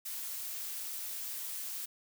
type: noise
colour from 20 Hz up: blue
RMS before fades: -40 dBFS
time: 0.05-1.86 s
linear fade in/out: 10 ms
effects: none